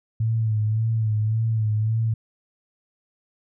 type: tone with vibrato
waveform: sine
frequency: 110 Hz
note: A2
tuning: in tune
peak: -19 dBFS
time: 0.2-2.14 s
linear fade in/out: 5 ms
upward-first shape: sine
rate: 1.8 Hz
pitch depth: 50 cents each way
effects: none